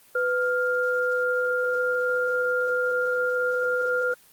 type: tone pair together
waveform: sine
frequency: 498.9 / 1403 Hz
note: B4 / F6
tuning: +17 / +8 cents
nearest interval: octave + tritone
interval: 1791 cents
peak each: -24 dBFS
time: 0.15-4.14 s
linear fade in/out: 5 ms
effects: white hiss -55 dBFS RMS until 4.32 s + Opus 24 kbps